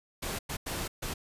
pink noise bursts at uneven times, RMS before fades -35 dBFS, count 4, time 0.22-0.39 / 0.49-0.57 / 0.66-0.88 / 1.02-1.14 s, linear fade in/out 10 ms, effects resampled to 32000 Hz

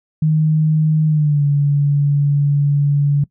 sine tone with pitch glide, 155.56 to 143.48 Hz, D#3 to D3, 0 to -40 cents, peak -11 dBFS, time 0.22-3.24 s, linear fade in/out 5 ms, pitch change -140 cents, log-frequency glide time 1.07-1.44 s, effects noise-tail reverb RT60 0.1 s tail -21 dB re dry

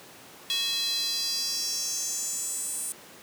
square tone with high-pass filter sweep, 369.5 Hz, F#4, 2 cents flat, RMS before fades -30 dBFS, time 0.5-2.92 s, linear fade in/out 0 ms, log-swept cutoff 3400 to 9100 Hz, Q 5, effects pink hiss -48 dBFS RMS until 3.22 s + high-pass 200 Hz 12 dB/octave

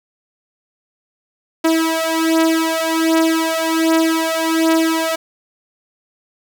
sawtooth beating tone pair, 323.8 / 325.1 Hz, E4 / E4, -31 / -24 cents, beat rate 1.3 Hz, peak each -13 dBFS, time 1.64-5.16 s, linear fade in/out 10 ms, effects 8-bit

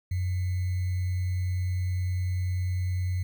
sine tone with sample-and-hold, 91 Hz, F#2, 28 cents flat, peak -25 dBFS, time 0.11-3.23 s, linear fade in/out 5 ms, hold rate 2100 Hz, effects none

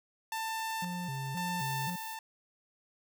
sawtooth tone with tremolo, 891 Hz, A5, 22 cents sharp, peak -30 dBFS, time 0.32-2.19 s, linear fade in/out 2 ms, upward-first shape square, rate 0.95 Hz, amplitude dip 50%
triangle tone with vibrato, 155.3 Hz, D#3, 3 cents flat, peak -34 dBFS, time 0.82-1.96 s, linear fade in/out 5 ms, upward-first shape square, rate 1.9 Hz, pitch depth 230 cents each way
violet noise, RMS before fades -46 dBFS, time 1.59-2.15 s, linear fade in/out 10 ms
effects none

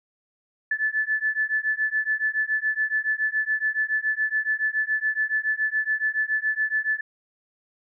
sine beating tone pair, 1736 / 1743.1 Hz, A6 / A6, -24 / -17 cents, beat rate 7.1 Hz, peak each -25 dBFS, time 0.71-7.01 s, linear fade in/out 5 ms, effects none

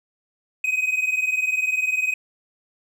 triangle tone pair together, 2513 / 2533 Hz, D#7 / D#7, +17 / +30 cents, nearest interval unison, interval 13 cents, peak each -20 / -23 dBFS, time 0.64-2.14 s, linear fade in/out 5 ms, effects none

